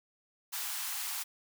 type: high-pass noise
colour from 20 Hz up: white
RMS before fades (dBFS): -37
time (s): 0.52-1.24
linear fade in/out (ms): 20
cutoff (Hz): 760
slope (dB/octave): 48
effects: none